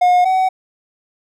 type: tone pair in turn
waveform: triangle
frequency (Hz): 719 / 752.1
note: F#5 / F#5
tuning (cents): -50 / +28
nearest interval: minor second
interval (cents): 78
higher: second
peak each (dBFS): -7 / -10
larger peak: first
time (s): 0.01-0.25 / 0.25-0.49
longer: neither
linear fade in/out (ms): 10
effects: none